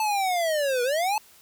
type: linear two-way sweep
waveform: square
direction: down then up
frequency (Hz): 880 to 476.8 to 880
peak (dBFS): -23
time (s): 0-1.18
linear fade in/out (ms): 2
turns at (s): 0.83
effects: white hiss -54 dBFS RMS until 1.41 s